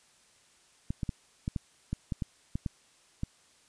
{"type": "clicks", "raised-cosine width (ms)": 5, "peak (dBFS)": -19, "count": 11, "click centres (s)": [0.905, 1.032, 1.092, 1.479, 1.562, 1.93, 2.122, 2.222, 2.555, 2.662, 3.234], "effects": ["white hiss -63 dBFS RMS until 3.68 s", "resampled to 22050 Hz"]}